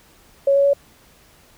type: tone with pitch steps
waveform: sine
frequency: 554.4 / 558.9 / 563.4 Hz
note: C#5 / C#5 / C#5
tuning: 0 / +14 / +28 cents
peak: -12 dBFS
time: 0.47-0.734 s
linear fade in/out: 5 ms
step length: 88 ms
effects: pink hiss -52 dBFS RMS until 1.57 s